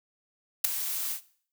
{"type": "noise with ADSR envelope", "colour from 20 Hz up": "blue", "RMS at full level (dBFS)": -18, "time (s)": [0.64, 1.21], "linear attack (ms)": 9, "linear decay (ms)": 6, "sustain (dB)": -14, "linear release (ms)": 94, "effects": ["noise-tail reverb RT60 0.5 s tail -17 dB re dry"]}